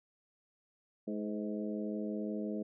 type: harmonic tone with a mistuned harmonic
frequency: 105.7 Hz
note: G#2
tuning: 31 cents sharp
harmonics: 2 / 3 / 4 / 5 / 6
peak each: -37 / -41 / -43 / -45 / -47 dBFS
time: 1.07-2.63 s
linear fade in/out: 10 ms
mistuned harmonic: 5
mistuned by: -39 cents
effects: none